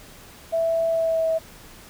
sine tone with pitch glide, 659.3 to 647.6 Hz, E5 to E5, 0 to -31 cents, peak -19 dBFS, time 0.52-1.39 s, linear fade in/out 20 ms, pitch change -31 cents, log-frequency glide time 0.88-1.26 s, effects pink hiss -46 dBFS RMS until 1.89 s

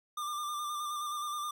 square tone with vibrato, 1193 Hz, D6, 27 cents sharp, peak -35 dBFS, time 0.17-1.51 s, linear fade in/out 5 ms, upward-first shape square, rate 9.5 Hz, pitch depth 25 cents each way, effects none

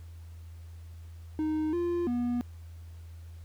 triangle tone with pitch steps, 309.8 / 347.3 / 242.4 Hz, D#4 / F4 / B3, -7 / -10 / -32 cents, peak -25 dBFS, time 1.39-2.41 s, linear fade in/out 0 ms, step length 340 ms, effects added 83 Hz sine -43 dBFS peak until 3.44 s + pink hiss -63 dBFS RMS until 3.44 s

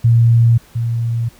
sine tone pair in turn, 116.54 / 116.54 Hz, A#2 / A#2, 0 / 0 cents, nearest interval unison, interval 0 cents, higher neither, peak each -7 / -15 dBFS, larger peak first, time 0.04-0.58 / 0.75-1.29 s, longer neither, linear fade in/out 10 ms, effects pink hiss -47 dBFS RMS until 1.39 s

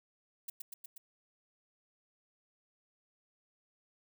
violet noise with echo, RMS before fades -41 dBFS, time 0.48-0.5 s, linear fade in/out 5 ms, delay 120 ms, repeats 4, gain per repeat -2 dB, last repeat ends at 0.98 s, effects none

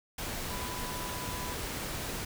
sine tone in noise, 993 Hz, B5, 9 cents sharp, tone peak -42 dBFS, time 0.5-1.54 s, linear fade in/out 5 ms, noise pink, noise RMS -37 dBFS, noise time 0.18-2.25 s, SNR -8 dB, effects none

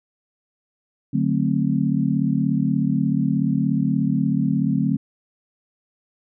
sine chord, D dominant seventh, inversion none, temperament just, 146.83 / 183.54 / 220.2 / 264.3 Hz, D3 / F#3 / A3 / C4, 0 / -14 / +2 / +18 cents, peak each -23 dBFS, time 1.13-4.97 s, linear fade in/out 10 ms, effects none

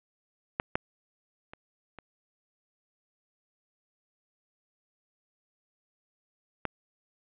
clicks, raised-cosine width 0.5 ms, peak -12 / -11 / -28 / -28 / -14 dBFS, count 5, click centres 0.599 / 0.755 / 1.535 / 1.987 / 6.653 s, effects resampled to 8000 Hz + 8-bit

